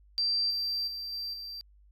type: tone with level steps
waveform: triangle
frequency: 4699 Hz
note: D8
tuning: in tune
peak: -22 / -27 / -34 / -32 / -37 dBFS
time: 0.18-1.61 s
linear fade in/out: 0 ms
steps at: 0.5 / 0.87 / 1.12 / 1.33 s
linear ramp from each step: 10 ms
effects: tanh soft clip ceiling -24 dBFS + added 50 Hz sine -56 dBFS peak until 1.91 s